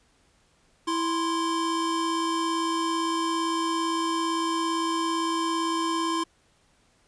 square tone pair together, 329.6 / 1046.5 Hz, E4 / C6, 0 / 0 cents, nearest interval octave + minor sixth, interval 2000 cents, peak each -28 dBFS, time 0.87-6.24 s, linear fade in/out 10 ms, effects pink hiss -64 dBFS RMS until 7.07 s + resampled to 22050 Hz

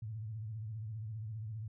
sine tone with vibrato, 109.3 Hz, A2, 11 cents flat, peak -39 dBFS, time 0.02-1.68 s, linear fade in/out 5 ms, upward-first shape sine, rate 15 Hz, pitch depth 100 cents each way, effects none

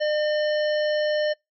harmonic tone, 604 Hz, D5, 48 cents sharp, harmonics 1 / 3 / 5 / 7 / 9, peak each -21 / -31 / -35 / -38 / -40 dBFS, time 0-1.34 s, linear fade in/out 20 ms, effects noise-tail reverb RT60 0.2 s tail -26 dB re dry

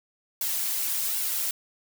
blue noise with flanger, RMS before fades -28 dBFS, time 0.41-1.51 s, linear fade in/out 2 ms, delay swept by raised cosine 1.6 to 4.7 ms, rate 1.3 Hz, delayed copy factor -0.65, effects none

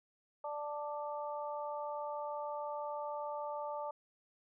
harmonic tone, 294.4 Hz, D4, 4 cents sharp, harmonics 2 / 3 / 4, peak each -41 / -41 / -46 dBFS, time 0.44-3.91 s, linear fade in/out 5 ms, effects none

